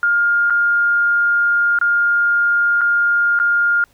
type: tone with dropouts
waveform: sine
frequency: 1411 Hz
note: F6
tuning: 17 cents sharp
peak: -12 dBFS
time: 0.03-3.84 s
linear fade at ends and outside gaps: 1 ms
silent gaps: 0.499-0.505 / 1.788-1.813 / 2.81-2.815 / 3.39-3.399 s
effects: pink hiss -56 dBFS RMS until 3.93 s